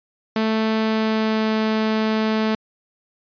sawtooth tone with pitch glide, 220 to 218.4 Hz, A3 to A3, 0 to -13 cents, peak -14 dBFS, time 0.36-2.55 s, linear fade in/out 2 ms, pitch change -13 cents, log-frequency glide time 0.78-1.54 s, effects resampled to 11025 Hz

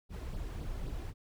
brown noise with flanger, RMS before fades -39 dBFS, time 0.09-1.14 s, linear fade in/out 50 ms, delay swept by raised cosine 0.21 to 2.91 ms, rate 3.8 Hz, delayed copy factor +0.6, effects none

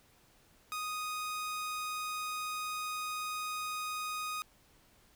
sawtooth tone, 1244.5 Hz, D#6, in tune, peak -32 dBFS, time 0.72-4.42 s, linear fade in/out 0 ms, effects pink hiss -65 dBFS RMS until 5.15 s

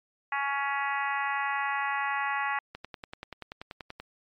harmonic tone, 279.3 Hz, C#4, 13 cents sharp, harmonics 3 / 4 / 5 / 6 / 7 / 8 / 9 / 10, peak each -32 / -33 / -37 / -36 / -33 / -45 / -40 / -47 dBFS, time 0.32-2.59 s, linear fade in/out 2 ms
click train, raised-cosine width 0.3 ms, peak -23 dBFS, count 14, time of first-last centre 2.75-4 s, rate 10.4 Hz
effects MP3 64 kbps

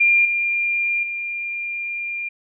sine tone with level steps, 2397 Hz, D7, 35 cents sharp, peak -12 / -18 / -24 dBFS, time 0-2.29 s, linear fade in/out 10 ms, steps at 0.25 / 1.03 s, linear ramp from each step 2 ms, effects none

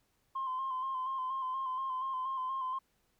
sine tone with vibrato, 1046.5 Hz, C6, in tune, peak -32 dBFS, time 0.35-2.79 s, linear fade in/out 10 ms, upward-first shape square, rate 4.2 Hz, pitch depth 32 cents each way, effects tanh soft clip ceiling -29 dBFS + pink hiss -75 dBFS RMS until 3.19 s

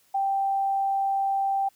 sine tone, 784 Hz, G5, in tune, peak -22 dBFS, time 0.14-1.69 s, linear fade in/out 10 ms, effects white hiss -63 dBFS RMS until 1.75 s

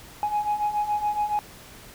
sine beating tone pair, 830.6 / 837.7 Hz, G#5 / G#5, 0 / +15 cents, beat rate 7.1 Hz, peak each -27 / -23 dBFS, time 0.23-1.39 s, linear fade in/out 0 ms, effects tanh soft clip ceiling -18 dBFS + pink hiss -46 dBFS RMS until 1.94 s

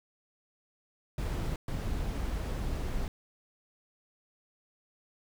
brown noise bursts at uneven times, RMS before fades -33 dBFS, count 2, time 1.18-1.56 / 1.68-3.08 s, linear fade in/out 2 ms, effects none

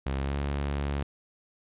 sawtooth tone with pitch glide, 67.6 to 70.76 Hz, C#2 to C#2, -43 to +36 cents, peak -24 dBFS, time 0.06-1.03 s, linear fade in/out 5 ms, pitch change +79 cents, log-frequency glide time 0.17-0.37 s, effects resampled to 8000 Hz

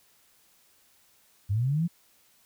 sine linear sweep, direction up, 93.7 to 176.8 Hz, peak -23 dBFS, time 1.49-1.88 s, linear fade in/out 20 ms, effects white hiss -63 dBFS RMS until 2.45 s

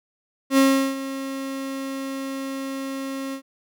35% pulse tone with ADSR envelope, 270 Hz, C#4, 45 cents flat, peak -11 dBFS, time 0.5-3.42 s, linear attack 77 ms, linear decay 370 ms, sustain -15 dB, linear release 86 ms, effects none

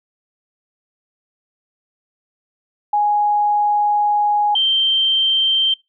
sine tone pair in turn, 830.6 / 3136 Hz, G#5 / G7, 0 / 0 cents, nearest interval octave + major seventh, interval 2300 cents, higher second, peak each -13 dBFS, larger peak neither, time 2.93-4.55 / 4.55-5.74 s, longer first, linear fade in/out 5 ms, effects noise-tail reverb RT60 0.2 s tail -22 dB re dry

